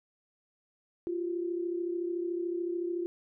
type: tone pair together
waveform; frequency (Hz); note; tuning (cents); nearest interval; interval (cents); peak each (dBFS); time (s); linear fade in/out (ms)
sine; 345 / 378.7; F4 / F#4; -21 / +40; major second; 161; -31 / -38; 1.07-3.06; 0
effects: none